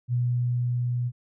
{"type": "tone with level ramp", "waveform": "sine", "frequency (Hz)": 122.3, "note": "B2", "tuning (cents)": -16, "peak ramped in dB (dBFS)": [-21, -24], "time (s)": [0.08, 1.12], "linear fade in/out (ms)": 50, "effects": []}